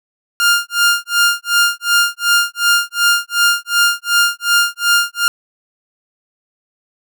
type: tone with tremolo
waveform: sawtooth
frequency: 1404 Hz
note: F6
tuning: 9 cents sharp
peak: -5 dBFS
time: 0.4-5.28 s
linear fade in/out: 0 ms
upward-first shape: sine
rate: 2.7 Hz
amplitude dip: 100%
effects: none